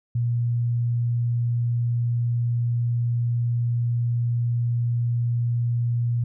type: tone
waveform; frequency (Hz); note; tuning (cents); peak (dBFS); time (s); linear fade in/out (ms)
sine; 119.1; A#2; +38; -20; 0.15-6.24; 5
effects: none